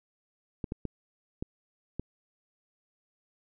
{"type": "clicks", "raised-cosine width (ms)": 3, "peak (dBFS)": -20, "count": 5, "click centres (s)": [0.642, 0.721, 0.853, 1.425, 1.996], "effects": []}